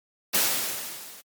white noise with level ramp, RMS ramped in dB -20 to -46 dBFS, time 0.33-1.22 s, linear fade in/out 20 ms, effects high-pass 150 Hz 12 dB/octave + MP3 96 kbps

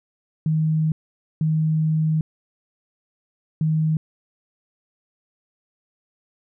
sine tone bursts at uneven times, 157.1 Hz, D#3, 17 cents sharp, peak -17 dBFS, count 3, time 0.46-0.92 / 1.41-2.21 / 3.61-3.97 s, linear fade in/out 2 ms, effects none

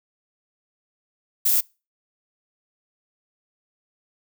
violet noise, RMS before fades -19 dBFS, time 1.45-1.61 s, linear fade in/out 10 ms, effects noise-tail reverb RT60 0.3 s tail -25 dB re dry

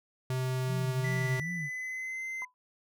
square tone, 129 Hz, C3, 24 cents flat, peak -30 dBFS, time 0.3-1.4 s, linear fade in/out 2 ms
sine tone with vibrato, 155.56 Hz, D#3, in tune, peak -35 dBFS, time 0.66-1.7 s, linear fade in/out 50 ms, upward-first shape sine, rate 2.6 Hz, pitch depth 220 cents each way
triangle tone with pitch glide, 1975.5 to 2070 Hz, B6 to C7, 0 to -19 cents, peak -33 dBFS, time 1.04-2.45 s, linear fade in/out 5 ms, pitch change +81 cents, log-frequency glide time 1.41-2.25 s
sine tone with exponential decay, 1001 Hz, B5, 23 cents sharp, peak -37 dBFS, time 2.42-2.54 s, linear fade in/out 0 ms, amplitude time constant 25 ms
effects none

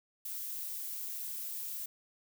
violet noise, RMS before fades -40 dBFS, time 0.25-1.86 s, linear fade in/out 5 ms, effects none

